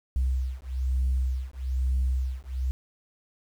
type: beating tone pair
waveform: sine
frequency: 64 / 65.1 Hz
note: C2 / C2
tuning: -38 / -8 cents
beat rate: 1.1 Hz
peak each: -26 dBFS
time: 0.16-2.71 s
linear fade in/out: 0 ms
effects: tanh soft clip ceiling -19 dBFS + 9-bit